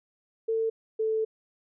sine tone pair in turn, 448.5 / 440 Hz, A4 / A4, +33 / 0 cents, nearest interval unison, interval 33 cents, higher first, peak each -24 dBFS, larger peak neither, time 0.48-0.7 / 0.99-1.25 s, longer second, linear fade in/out 10 ms, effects none

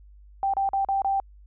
sine tone with dropouts, 784 Hz, G5, in tune, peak -21 dBFS, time 0.43-1.2 s, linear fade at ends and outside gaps 1 ms, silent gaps 0.537-0.568 / 0.69-0.733 / 0.848-0.887 / 1.019-1.046 s, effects added 50 Hz sine -47 dBFS peak until 1.46 s

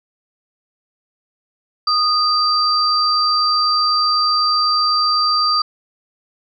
sine tone pair together, 1236 / 4688 Hz, D#6 / D8, -12 / -4 cents, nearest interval octave + major seventh, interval 2308 cents, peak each -16 dBFS, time 1.87-5.62 s, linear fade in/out 5 ms, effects none

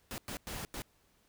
pink noise bursts at uneven times, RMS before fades -41 dBFS, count 4, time 0.11-0.18 / 0.28-0.37 / 0.47-0.65 / 0.74-0.82 s, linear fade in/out 0 ms, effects pink hiss -70 dBFS RMS until 1.28 s

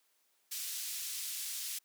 white band-pass noise, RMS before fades -40 dBFS, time 0.51-1.79 s, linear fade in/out 10 ms, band 3100 to 14000 Hz, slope 12 dB/octave, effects white hiss -74 dBFS RMS until 1.84 s + high-pass 300 Hz 12 dB/octave

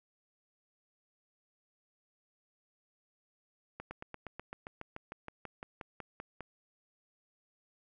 slowing click train, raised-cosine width 0.5 ms, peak -27 dBFS, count 18, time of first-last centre 3.8-6.407 s, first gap 110 ms, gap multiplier 1.04, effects none

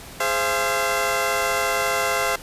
15% pulse chord, F minor, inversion first, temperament equal with one note detuned, 415.3 / 523.3 / 680.5 Hz, Ab4 / C5 / F5, 0 / 0 / -45 cents, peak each -21 / -18 / -17 dBFS, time 0.2-2.36 s, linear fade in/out 5 ms, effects pink hiss -40 dBFS RMS until 2.42 s + resampled to 32000 Hz

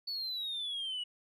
sine exponential sweep, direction down, 4500 to 2900 Hz, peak -33 dBFS, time 0.07-1.04 s, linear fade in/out 10 ms, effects tanh soft clip ceiling -33 dBFS

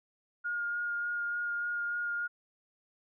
sine tone with vibrato, 1422 Hz, F6, 31 cents sharp, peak -31 dBFS, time 0.44-2.28 s, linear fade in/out 20 ms, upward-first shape sine, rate 3.4 Hz, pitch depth 11 cents each way, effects none

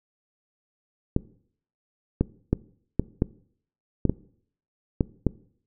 clicks, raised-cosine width 3 ms, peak -7 dBFS, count 9, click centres 1.164 / 2.21 / 2.53 / 2.996 / 3.221 / 4.053 / 4.096 / 5.008 / 5.267 s, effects noise-tail reverb RT60 0.6 s tail -21 dB re dry

